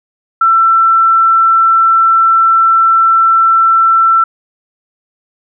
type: tone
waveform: sine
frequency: 1340 Hz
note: E6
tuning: 28 cents sharp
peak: -5 dBFS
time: 0.41-4.24 s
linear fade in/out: 5 ms
effects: none